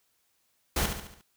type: noise with echo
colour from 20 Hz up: pink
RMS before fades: -27 dBFS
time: 0.76-0.86 s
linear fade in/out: 5 ms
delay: 71 ms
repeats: 5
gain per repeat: -6 dB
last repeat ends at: 1.215 s
effects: white hiss -72 dBFS RMS until 1.36 s